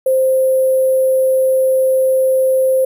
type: tone with sample-and-hold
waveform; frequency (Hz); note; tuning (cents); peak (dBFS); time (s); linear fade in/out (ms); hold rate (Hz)
sine; 523.3; C5; 0; -10; 0.06-2.85; 5; 11025
effects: none